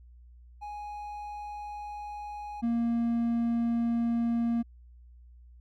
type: tone pair in turn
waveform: triangle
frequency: 830.6 / 233.6 Hz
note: G#5 / A#3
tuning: 0 / +4 cents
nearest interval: octave + minor seventh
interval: 2196 cents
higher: first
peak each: -35 / -23 dBFS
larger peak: second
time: 0.61-2.62 / 2.62-4.63 s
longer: neither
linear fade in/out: 20 ms
effects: added 60 Hz sine -50 dBFS peak until 5.6 s